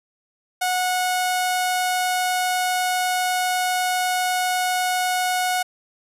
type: tone with low-pass filter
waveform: sawtooth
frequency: 732 Hz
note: F#5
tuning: 19 cents flat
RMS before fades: -22 dBFS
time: 0.61-5.63 s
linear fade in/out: 10 ms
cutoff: 12000 Hz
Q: 1.4
effects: none